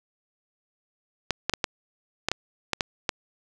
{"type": "clicks", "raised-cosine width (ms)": 0.2, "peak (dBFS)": -6, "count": 9, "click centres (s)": [1.307, 1.496, 1.537, 1.642, 2.286, 2.316, 2.733, 2.808, 3.092], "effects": []}